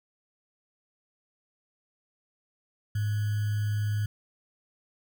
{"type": "tone with sample-and-hold", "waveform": "sine", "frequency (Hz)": 104.9, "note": "G#2", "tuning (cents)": 18, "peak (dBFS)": -25, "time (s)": [2.95, 4.06], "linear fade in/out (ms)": 5, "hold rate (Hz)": 1575, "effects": []}